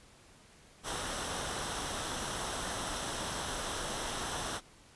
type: noise with comb filter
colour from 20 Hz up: pink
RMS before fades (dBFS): -37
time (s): 0.83-4.61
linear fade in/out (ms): 50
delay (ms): 0.43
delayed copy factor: -0.5
effects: pink hiss -59 dBFS RMS until 4.95 s + resampled to 24000 Hz